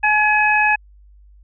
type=harmonic tone; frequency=847 Hz; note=G#5; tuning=34 cents sharp; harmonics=1 / 2 / 3; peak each=-17 / -17 / -17 dBFS; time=0.03-0.76 s; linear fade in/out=10 ms; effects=added 50 Hz sine -44 dBFS peak until 1.43 s